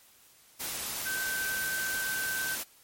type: tone in noise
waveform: sine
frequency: 1543 Hz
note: G6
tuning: 28 cents flat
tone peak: -31 dBFS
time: 1.05-2.56 s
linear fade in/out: 20 ms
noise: white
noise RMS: -35 dBFS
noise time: 0.59-2.64 s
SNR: +1 dB
effects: white hiss -59 dBFS RMS until 2.83 s + MP3 64 kbps